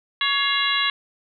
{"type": "harmonic tone with a mistuned harmonic", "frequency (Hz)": 560, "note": "C#5", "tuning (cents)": 18, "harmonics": [2, 3, 4, 5, 6, 7], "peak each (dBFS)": [-26, -26, -26, -26, -26, -26], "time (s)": [0.21, 0.9], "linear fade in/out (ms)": 2, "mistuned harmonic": 4, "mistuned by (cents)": -88, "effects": []}